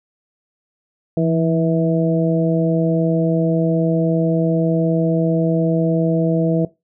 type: harmonic tone with a mistuned harmonic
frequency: 162.7 Hz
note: E3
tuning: 22 cents flat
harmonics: 1 / 2 / 3 / 4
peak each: -17 / -20 / -22 / -23 dBFS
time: 1.17-6.65 s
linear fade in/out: 2 ms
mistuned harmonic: 1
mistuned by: +39 cents
effects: noise-tail reverb RT60 0.2 s tail -18 dB re dry